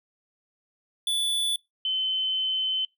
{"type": "tone pair in turn", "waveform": ["square", "sine"], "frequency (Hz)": [3467, 3059], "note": ["A7", "G7"], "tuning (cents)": [-26, -43], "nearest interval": "major second", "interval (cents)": 217, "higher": "first", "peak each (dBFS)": -24, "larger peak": "neither", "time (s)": [[1.07, 1.56], [1.85, 2.85]], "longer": "second", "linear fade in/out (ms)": 2, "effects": ["noise-tail reverb RT60 0.2 s tail -25 dB re dry"]}